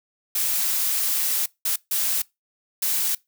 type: noise bursts at uneven times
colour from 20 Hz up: blue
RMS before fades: -23 dBFS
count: 4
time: 0.35-1.46 / 1.65-1.76 / 1.91-2.22 / 2.82-3.15 s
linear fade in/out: 5 ms
effects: noise-tail reverb RT60 0.2 s tail -23 dB re dry